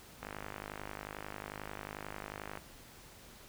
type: click train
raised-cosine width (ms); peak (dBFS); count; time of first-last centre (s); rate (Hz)
0.5; -26; 121; 0.23-2.574; 51.2
effects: pink hiss -55 dBFS RMS until 3.48 s